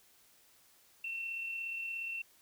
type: tone with amplitude modulation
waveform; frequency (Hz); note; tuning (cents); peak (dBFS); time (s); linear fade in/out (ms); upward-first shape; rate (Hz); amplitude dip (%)
sine; 2700; E7; +41; -35; 1.04-2.22; 5; sine; 37; 35
effects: white hiss -65 dBFS RMS until 2.41 s